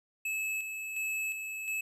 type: tone with tremolo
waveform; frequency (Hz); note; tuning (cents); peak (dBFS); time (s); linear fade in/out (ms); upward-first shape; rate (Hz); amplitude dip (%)
square; 2599; E7; -25; -32; 0.25-1.81; 5; square; 1.4; 45
effects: resampled to 32000 Hz